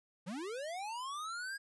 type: linear sweep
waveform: square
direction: up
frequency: 159.8 to 1650 Hz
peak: -40 dBFS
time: 0.26-1.58 s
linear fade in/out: 20 ms
effects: resampled to 24000 Hz